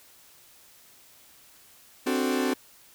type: chord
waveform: 40% pulse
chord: D dominant seventh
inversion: third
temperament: equal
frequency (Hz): 261.6 / 293.7 / 370 / 440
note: C4 / D4 / F#4 / A4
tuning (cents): 0 / 0 / 0 / 0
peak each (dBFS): -26 / -31 / -29 / -32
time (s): 2.06-2.54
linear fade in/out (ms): 10
effects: white hiss -55 dBFS RMS until 2.94 s